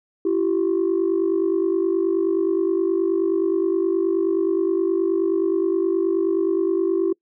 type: tone pair together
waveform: sine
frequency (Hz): 335.7 / 385.2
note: E4 / G4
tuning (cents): +32 / -30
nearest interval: major second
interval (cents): 238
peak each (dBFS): -19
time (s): 0.25-7.13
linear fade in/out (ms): 5
effects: noise-tail reverb RT60 0.1 s tail -26 dB re dry + tanh soft clip ceiling -13 dBFS